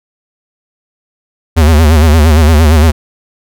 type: tone with vibrato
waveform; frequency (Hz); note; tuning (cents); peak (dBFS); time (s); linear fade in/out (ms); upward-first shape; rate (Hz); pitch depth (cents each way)
square; 78; D#2; +5; -4; 1.56-2.92; 20; sine; 8.7; 110
effects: none